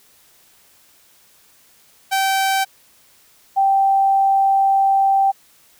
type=tone pair in turn; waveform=sawtooth / sine; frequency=774 / 781.6 Hz; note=G5 / G5; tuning=-22 / -5 cents; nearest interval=unison; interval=17 cents; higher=second; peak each=-12 dBFS; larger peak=neither; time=2.11-2.65 / 3.56-5.32 s; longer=second; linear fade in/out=20 ms; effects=white hiss -53 dBFS RMS until 5.79 s